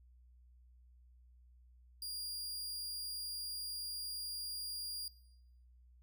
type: tone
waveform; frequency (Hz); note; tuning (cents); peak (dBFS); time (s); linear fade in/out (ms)
sawtooth; 4817; D8; +43; -38; 2.02-5.08; 2
effects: noise-tail reverb RT60 0.9 s tail -19 dB re dry + added 61 Hz sine -60 dBFS peak until 6.02 s